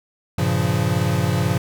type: chord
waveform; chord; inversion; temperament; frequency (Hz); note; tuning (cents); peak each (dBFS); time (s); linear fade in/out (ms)
square; G half-diminished seventh; none; equal; 98 / 116.54 / 138.59 / 174.61; G2 / Bb2 / Db3 / F3; 0 / 0 / 0 / 0; -24; 0.38-1.58; 5
effects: none